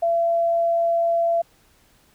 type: tone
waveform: sine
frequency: 676 Hz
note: E5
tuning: 43 cents sharp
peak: -17 dBFS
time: 0.02-1.42 s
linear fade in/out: 10 ms
effects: pink hiss -58 dBFS RMS until 2.14 s